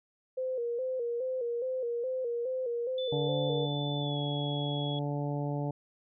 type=tone with vibrato; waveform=sine; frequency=493.9 Hz; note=B4; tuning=in tune; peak=-30 dBFS; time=0.37-3.66 s; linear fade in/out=10 ms; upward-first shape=square; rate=2.4 Hz; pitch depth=75 cents each way
type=tone with pitch glide; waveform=sine; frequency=3504 to 3355 Hz; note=A7 to G#7; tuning=-8 to +17 cents; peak=-38 dBFS; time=2.98-4.99 s; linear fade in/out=2 ms; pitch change=-75 cents; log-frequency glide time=3.99-4.18 s
type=harmonic tone; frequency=144.6 Hz; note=D3; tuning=27 cents flat; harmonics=1 / 2 / 3 / 4 / 5 / 6; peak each=-32 / -37 / -41 / -40 / -43 / -44 dBFS; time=3.12-5.71 s; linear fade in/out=5 ms
effects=none